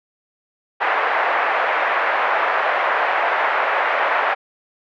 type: band-pass noise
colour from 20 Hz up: pink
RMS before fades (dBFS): -19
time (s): 0.8-4.35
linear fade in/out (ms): 20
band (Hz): 610 to 2100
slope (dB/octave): 24
effects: none